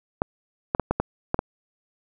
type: clicks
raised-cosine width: 1 ms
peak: -7 dBFS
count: 7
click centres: 0.219 / 0.749 / 0.797 / 0.91 / 1 / 1.344 / 1.391 s
effects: none